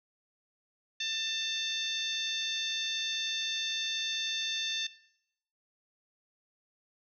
harmonic tone, 893 Hz, A5, 25 cents sharp, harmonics 2 / 3 / 4 / 5 / 6 / 7, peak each -41 / -38 / -34 / -42 / -44 / -44 dBFS, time 1-4.87 s, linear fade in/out 5 ms, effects noise-tail reverb RT60 0.8 s tail -19 dB re dry

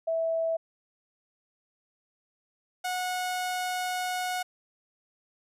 sine / sawtooth tone pair in turn, 655 / 730.9 Hz, E5 / F#5, -11 / -21 cents, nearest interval major second, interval 190 cents, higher second, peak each -25 dBFS, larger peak neither, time 0.07-0.57 / 2.84-4.43 s, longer second, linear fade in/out 10 ms, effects resampled to 32000 Hz

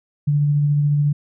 sine tone with tremolo, 146 Hz, D3, 10 cents flat, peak -13 dBFS, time 0.27-1.13 s, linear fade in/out 10 ms, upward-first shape triangle, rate 14 Hz, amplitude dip 25%, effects none

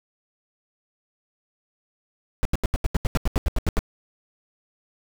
brown noise bursts, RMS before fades -19 dBFS, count 14, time 2.43-3.791 s, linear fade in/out 0 ms, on 22 ms, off 81 ms, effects none

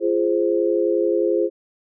sine chord, F minor, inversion none, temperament equal with one note detuned, 344 / 415.3 / 523.3 Hz, F4 / Ab4 / C5, -26 / 0 / 0 cents, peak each -20 / -21 / -22 dBFS, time 0-1.5 s, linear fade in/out 50 ms, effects none

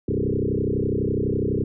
sine tone with frequency modulation, 257.1 Hz, C4, 30 cents flat, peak -20 dBFS, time 0.08-1.64 s, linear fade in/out 5 ms, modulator 32 Hz, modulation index 6, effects none

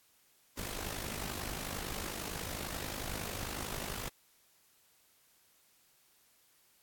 pink noise with amplitude modulation, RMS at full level -37 dBFS, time 0.57-4.09 s, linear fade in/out 10 ms, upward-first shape sine, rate 51.1 Hz, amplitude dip 70%, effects white hiss -68 dBFS RMS until 6.82 s + AAC 64 kbps

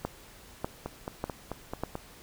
two click trains, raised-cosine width 1 ms, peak -16 / -20 dBFS, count 4 / 6, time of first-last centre 0.05-1.836 / 0.86-1.954 s, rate 1.68 / 4.57 Hz, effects pink hiss -52 dBFS RMS until 2.22 s

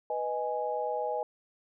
sine chord, G# minor, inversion first, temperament equal, 493.9 / 622.3 / 830.6 Hz, B4 / D#5 / G#5, 0 / 0 / 0 cents, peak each -34 / -34 / -33 dBFS, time 0.1-1.23 s, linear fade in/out 2 ms, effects none

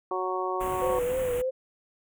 harmonic tone, 185 Hz, F#3, in tune, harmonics 2 / 3 / 4 / 5 / 6, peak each -31 / -36 / -34 / -35 / -32 dBFS, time 0.11-0.99 s, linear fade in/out 2 ms
pink band-stop noise, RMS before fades -38 dBFS, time 0.6-1.42 s, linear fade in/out 10 ms, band 3100 to 7100 Hz, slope 48 dB/octave
sine tone with vibrato, 504 Hz, B4, 35 cents sharp, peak -25 dBFS, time 0.81-1.51 s, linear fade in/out 20 ms, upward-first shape triangle, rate 3.3 Hz, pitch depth 71 cents each way
effects none

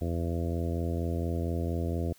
harmonic tone, 84.3 Hz, E2, 39 cents sharp, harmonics 1 / 2 / 3 / 4 / 5 / 6 / 7 / 8, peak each -30 / -36 / -37 / -38 / -41 / -41 / -45 / -43 dBFS, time 0.01-2.13 s, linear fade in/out 5 ms, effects white hiss -60 dBFS RMS until 2.18 s

